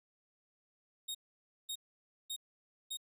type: tone bursts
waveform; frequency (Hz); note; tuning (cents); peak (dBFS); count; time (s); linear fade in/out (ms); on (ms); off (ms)
sawtooth; 3729; A#7; 0; -35; 4; 1.08-2.972; 10; 68; 540
effects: none